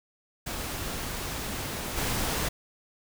pink noise with level steps, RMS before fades -34 / -29 dBFS, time 0.46-2.49 s, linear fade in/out 10 ms, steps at 1.96 s, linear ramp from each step 20 ms, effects none

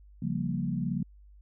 sine chord, G half-diminished seventh, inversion second, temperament equal, 138.59 / 174.61 / 196 / 233.1 Hz, Db3 / F3 / G3 / Bb3, 0 / 0 / 0 / 0 cents, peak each -34 / -32 / -35 / -34 dBFS, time 0.22-1.03 s, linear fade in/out 5 ms, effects added 50 Hz sine -51 dBFS peak until 1.41 s

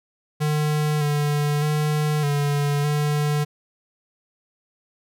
square tone with pitch steps, 151 / 147 / 151 / 144.3 / 148.2 Hz, D3 / D3 / D3 / D3 / D3, +48 / +2 / +48 / -30 / +16 cents, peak -20 dBFS, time 0.4-3.45 s, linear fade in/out 20 ms, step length 610 ms, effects none

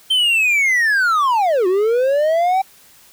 triangle linear two-way sweep, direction down then up, 3136 to 354.1 to 779 Hz, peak -11 dBFS, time 0.1-2.62 s, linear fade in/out 10 ms, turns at 1.67 s, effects white hiss -48 dBFS RMS until 3.12 s

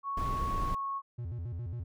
sine tone with pitch glide, 1108.7 to 1099.8 Hz, C#6 to C#6, 0 to -14 cents, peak -32 dBFS, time 0.03-1.02 s, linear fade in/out 50 ms, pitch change -14 cents, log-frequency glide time 0.55-0.75 s
brown noise, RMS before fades -34 dBFS, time 0.17-0.75 s, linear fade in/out 5 ms
triangle tone with vibrato, 100.8 Hz, G2, 49 cents sharp, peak -33 dBFS, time 1.18-1.84 s, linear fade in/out 10 ms, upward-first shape square, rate 7.3 Hz, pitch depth 300 cents each way
effects none

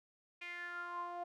sawtooth tone with band-pass filter sweep, 350 Hz, F4, 4 cents sharp, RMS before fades -44 dBFS, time 0.41-1.24 s, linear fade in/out 10 ms, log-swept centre 2400 to 740 Hz, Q 7.2, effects none

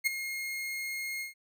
40% pulse tone with ADSR envelope, 2145 Hz, C7, 42 cents sharp, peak -21 dBFS, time 0.04-1.34 s, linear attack 29 ms, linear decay 10 ms, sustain -12 dB, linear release 130 ms, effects none

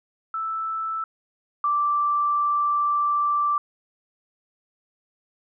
sine tone pair in turn, 1318.5 / 1171.4 Hz, E6 / D6, 0 / -5 cents, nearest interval major second, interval 205 cents, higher first, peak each -25 / -19 dBFS, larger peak second, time 0.34-1.04 / 1.64-3.58 s, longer second, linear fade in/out 2 ms, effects none

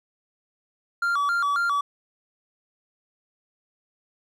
triangle tone with vibrato, 1262 Hz, D#6, 24 cents sharp, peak -19 dBFS, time 1.02-1.81 s, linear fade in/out 5 ms, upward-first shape square, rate 3.7 Hz, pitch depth 170 cents each way, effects none

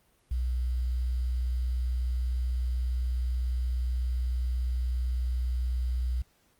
sine tone with quantisation, 61.74 Hz, B1, in tune, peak -26 dBFS, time 0.31-6.22 s, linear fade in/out 5 ms, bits 9, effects pink hiss -67 dBFS RMS until 6.59 s + Opus 32 kbps

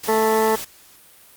white noise, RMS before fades -31 dBFS, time 0.03-0.65 s, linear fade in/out 10 ms
harmonic tone, 220 Hz, A3, in tune, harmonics 1 / 2 / 3 / 4 / 5 / 6 / 8 / 9, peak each -26 / -18 / -28 / -21 / -29 / -32 / -32 / -34 dBFS, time 0.08-0.56 s, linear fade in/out 10 ms
effects white hiss -49 dBFS RMS until 1.36 s + Opus 48 kbps

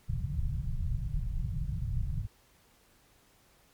pink low-pass noise, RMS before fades -32 dBFS, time 0.08-2.27 s, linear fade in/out 20 ms, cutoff 160 Hz, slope 48 dB/octave, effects pink hiss -64 dBFS RMS until 3.73 s + MP3 96 kbps

